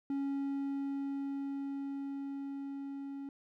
triangle tone with level ramp, 277.2 Hz, C#4, in tune, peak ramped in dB -30 to -38 dBFS, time 0.1-3.29 s, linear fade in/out 2 ms, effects none

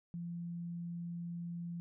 sine tone, 171.5 Hz, F3, 31 cents flat, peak -39 dBFS, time 0.14-1.8 s, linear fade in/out 0 ms, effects none

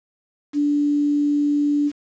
sine tone with quantisation, 291.3 Hz, D4, 14 cents flat, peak -16 dBFS, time 0.53-1.92 s, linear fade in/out 50 ms, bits 7, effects resampled to 16000 Hz

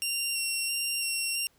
15% pulse tone with vibrato, 2755 Hz, F7, 24 cents flat, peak -21 dBFS, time 0.02-1.47 s, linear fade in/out 0 ms, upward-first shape square, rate 1.5 Hz, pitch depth 11 cents each way, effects pink hiss -66 dBFS RMS until 1.58 s

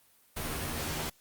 pink noise with comb filter, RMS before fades -35 dBFS, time 0.36-1.1 s, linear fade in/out 10 ms, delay 13 ms, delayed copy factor +0.95, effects white hiss -64 dBFS RMS until 1.2 s + Opus 32 kbps

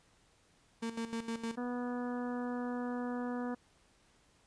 35% pulse tone with tremolo, 228.9 Hz, A#3, 31 cents flat, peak -33 dBFS, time 0.82-1.56 s, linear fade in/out 10 ms, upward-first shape square, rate 6.5 Hz, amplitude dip 70%
harmonic tone, 245.1 Hz, B3, 13 cents flat, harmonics 1 / 2 / 3 / 4 / 5 / 6 / 7, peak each -36 / -42 / -46 / -48 / -50 / -52 / -53 dBFS, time 1.57-3.55 s, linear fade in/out 10 ms
effects pink hiss -68 dBFS RMS until 4.46 s + resampled to 22050 Hz

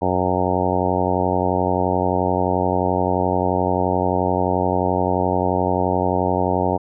harmonic tone, 91.5 Hz, F#2, 19 cents flat, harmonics 1 / 2 / 3 / 4 / 5 / 6 / 7 / 8 / 9 / 10, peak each -26 / -26 / -26 / -26 / -26 / -26 / -26 / -26 / -26 / -26 dBFS, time 0.01-6.78 s, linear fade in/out 20 ms, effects none

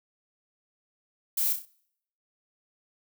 violet noise with echo, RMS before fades -27 dBFS, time 1.37-1.53 s, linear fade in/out 5 ms, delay 31 ms, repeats 4, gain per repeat -6 dB, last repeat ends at 1.654 s, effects noise-tail reverb RT60 0.7 s tail -24 dB re dry

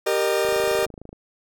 40% pulse chord, Eb major, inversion first, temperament equal with one note detuned, 392 / 466.2 / 609.1 Hz, G4 / Bb4 / Eb5, 0 / 0 / -37 cents, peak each -23 dBFS, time 0.06-0.86 s, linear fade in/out 10 ms
click train, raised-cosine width 2 ms, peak -26 dBFS, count 19, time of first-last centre 0.45-1.129 s, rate 26.5 Hz
effects none

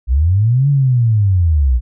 sine linear two-way sweep, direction up then down, 56.6 to 144.3 to 56.6 Hz, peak -9 dBFS, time 0.07-1.81 s, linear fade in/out 50 ms, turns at 0.69 s, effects none

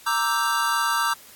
square chord, E half-diminished seventh, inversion second, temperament equal, 932.3 / 1174.7 / 1318.5 / 1568 Hz, Bb5 / D6 / E6 / G6, 0 / 0 / 0 / 0 cents, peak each -27 dBFS, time 0.06-1.14 s, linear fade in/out 10 ms, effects white hiss -48 dBFS RMS until 1.35 s + AAC 64 kbps

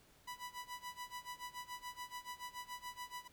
sawtooth tone with tremolo, 987.8 Hz, B5, in tune, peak -39 dBFS, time 0.27-3.28 s, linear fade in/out 10 ms, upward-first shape sine, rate 7 Hz, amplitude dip 90%, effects pink hiss -67 dBFS RMS until 3.32 s

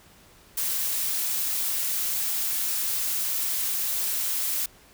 blue noise, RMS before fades -27 dBFS, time 0.57-4.66 s, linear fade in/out 5 ms, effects pink hiss -54 dBFS RMS until 4.93 s

